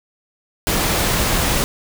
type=noise; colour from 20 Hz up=pink; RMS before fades=-18 dBFS; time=0.67-1.64 s; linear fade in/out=0 ms; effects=none